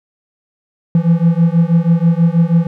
triangle beating tone pair, 164.81 / 171.01 Hz, E3 / F3, 0 / -36 cents, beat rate 6.2 Hz, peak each -10 dBFS, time 0.95-2.67 s, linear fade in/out 2 ms, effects none

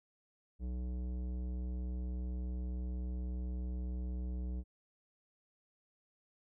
triangle tone with tanh clipping, 61.74 Hz, B1, in tune, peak -38 dBFS, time 0.59-4.64 s, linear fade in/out 50 ms, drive 18 dB, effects none

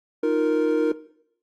triangle chord, Eb suspended second, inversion none, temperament equal, 311.1 / 349.2 / 466.2 Hz, Eb4 / F4 / Bb4, 0 / 0 / 0 cents, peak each -22 / -25 / -19 dBFS, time 0.23-0.92 s, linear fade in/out 5 ms, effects noise-tail reverb RT60 0.7 s tail -17 dB re dry + AAC 48 kbps

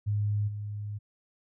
sine tone with level steps, 103.83 Hz, G#2, in tune, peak -25 / -33 dBFS, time 0.06-0.99 s, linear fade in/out 20 ms, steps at 0.47 s, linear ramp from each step 20 ms, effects none

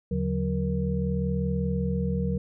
sine tone cluster, 77.7 / 142.4 / 183 / 469.4 Hz, D#2 / C#3 / F#3 / A#4, -2 / +47 / -19 / +12 cents, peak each -30 / -31 / -27 / -33 dBFS, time 0.11-2.38 s, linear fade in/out 5 ms, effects none

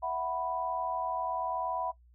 sine chord, E suspended second, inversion none, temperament equal, 659.3 / 740 / 987.8 Hz, E5 / F#5 / B5, 0 / 0 / 0 cents, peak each -36 / -35 / -34 dBFS, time 0.02-1.92 s, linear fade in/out 20 ms, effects noise-tail reverb RT60 0.1 s tail -18 dB re dry + added 60 Hz sine -57 dBFS peak until 2.14 s

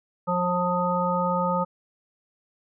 harmonic tone, 178.3 Hz, F3, 36 cents sharp, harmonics 1 / 3 / 5 / 7, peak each -27 / -27 / -27 / -27 dBFS, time 0.27-1.65 s, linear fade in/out 20 ms, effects none

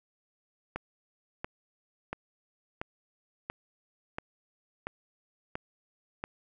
click train, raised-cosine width 0.5 ms, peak -19 dBFS, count 9, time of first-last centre 0.76-6.239 s, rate 1.46 Hz, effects none

